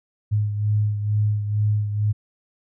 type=beating tone pair; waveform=sine; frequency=104.8 / 107 Hz; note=G#2 / A2; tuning=+16 / -48 cents; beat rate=2.2 Hz; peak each=-19 / -27 dBFS; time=0.31-2.13 s; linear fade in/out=20 ms; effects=none